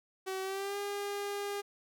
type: tone with pitch glide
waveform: sawtooth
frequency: 380 to 404.9 Hz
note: F#4 to G#4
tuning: +46 to -44 cents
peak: -31 dBFS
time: 0.26-1.62 s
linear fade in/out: 20 ms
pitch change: +110 cents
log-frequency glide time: 0.42-0.77 s
effects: none